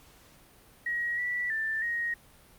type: tone with pitch steps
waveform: sine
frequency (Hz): 1900 / 1956 / 1774 / 1877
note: A#6 / B6 / A6 / A#6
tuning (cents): +33 / -17 / +14 / +11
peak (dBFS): -28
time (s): 0.86-2.14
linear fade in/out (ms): 5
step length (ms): 320
effects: pink hiss -57 dBFS RMS until 2.58 s + Opus 48 kbps